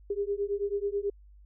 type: beating tone pair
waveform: sine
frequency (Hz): 399.5 / 408.7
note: G4 / G#4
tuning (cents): +33 / -28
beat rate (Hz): 9.2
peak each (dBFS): -31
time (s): 0.1-1.1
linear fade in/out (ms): 5
effects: added 50 Hz sine -51 dBFS peak until 1.45 s